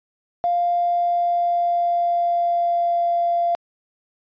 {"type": "tone with pitch glide", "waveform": "triangle", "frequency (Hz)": [698.5, 690.1], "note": ["F5", "F5"], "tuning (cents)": [0, -21], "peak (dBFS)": -13, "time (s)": [0.44, 3.55], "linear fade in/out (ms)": 0, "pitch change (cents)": -21, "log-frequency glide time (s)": [0.74, 3.02], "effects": ["tanh soft clip ceiling -15 dBFS", "resampled to 11025 Hz"]}